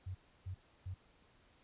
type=tone bursts; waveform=sine; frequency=92.5 Hz; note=F#2; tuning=in tune; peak=-40 dBFS; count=3; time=0.06-0.944 s; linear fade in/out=10 ms; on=88 ms; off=310 ms; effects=pink hiss -68 dBFS RMS until 1.63 s + resampled to 8000 Hz